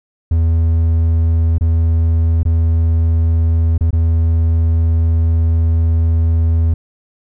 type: tone with dropouts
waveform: triangle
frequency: 82 Hz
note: E2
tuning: 9 cents flat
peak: -8 dBFS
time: 0.31-6.74 s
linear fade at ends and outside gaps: 5 ms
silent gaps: 1.583-1.609 / 2.432-2.452 / 3.779-3.808 / 3.907-3.929 s
effects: none